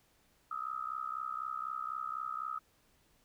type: tone with amplitude modulation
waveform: sine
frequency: 1275 Hz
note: D#6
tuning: 42 cents sharp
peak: -32 dBFS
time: 0.51-2.59 s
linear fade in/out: 5 ms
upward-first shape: sine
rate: 64 Hz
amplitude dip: 95%
effects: pink hiss -70 dBFS RMS until 3.24 s